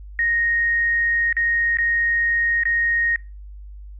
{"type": "tone with dropouts", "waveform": "sine", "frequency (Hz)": 1864.7, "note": "A#6", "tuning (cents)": 0, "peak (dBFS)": -17, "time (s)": [0.19, 3.16], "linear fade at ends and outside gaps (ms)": 1, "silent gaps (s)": [[1.327, 1.367], [1.771, 1.785], [2.635, 2.654]], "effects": ["noise-tail reverb RT60 0.3 s tail -23 dB re dry", "added 50 Hz sine -35 dBFS peak until 3.99 s"]}